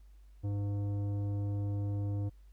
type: tone with tanh clipping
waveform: triangle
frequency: 101.4 Hz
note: G#2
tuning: 41 cents flat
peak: -33 dBFS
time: 0.43-2.3 s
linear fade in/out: 20 ms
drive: 16 dB
effects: added 50 Hz sine -53 dBFS peak until 2.52 s + pink hiss -75 dBFS RMS until 2.52 s